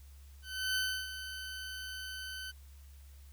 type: tone with ADSR envelope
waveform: 20% pulse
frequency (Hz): 1521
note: F#6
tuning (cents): +47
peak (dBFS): -25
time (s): 0.42-2.52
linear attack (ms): 340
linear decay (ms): 310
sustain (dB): -11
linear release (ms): 22
effects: added 69 Hz sine -51 dBFS peak until 3.32 s + white hiss -65 dBFS RMS until 3.32 s